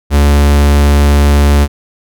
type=tone; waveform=45% pulse; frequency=72 Hz; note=D2; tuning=34 cents flat; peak=-5 dBFS; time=0.1-1.68 s; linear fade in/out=50 ms; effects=none